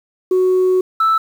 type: tone pair in turn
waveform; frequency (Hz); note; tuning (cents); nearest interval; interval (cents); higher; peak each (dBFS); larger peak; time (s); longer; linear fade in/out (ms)
sine; 370 / 1318.5; F#4 / E6; 0 / 0; octave + minor seventh; 2200; second; -9 / -9; neither; 0.31-0.81 / 1-1.18; first; 5
effects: tanh soft clip ceiling -9 dBFS + 7-bit